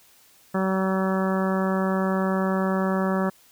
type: harmonic tone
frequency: 190 Hz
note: F#3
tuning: 46 cents sharp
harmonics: 1 / 2 / 3 / 4 / 5 / 6 / 7 / 8 / 9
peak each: -23 / -29 / -29 / -34 / -34 / -34 / -34 / -41 / -36 dBFS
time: 0.54-3.3 s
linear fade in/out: 10 ms
effects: white hiss -56 dBFS RMS until 3.51 s